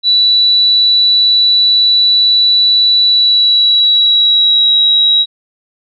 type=tone with pitch glide; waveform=sine; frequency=3951 to 3850 Hz; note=B7 to B7; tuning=0 to -45 cents; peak=-6 dBFS; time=0.03-5.26 s; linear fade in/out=50 ms; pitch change=-45 cents; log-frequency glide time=3.04-4.76 s; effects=none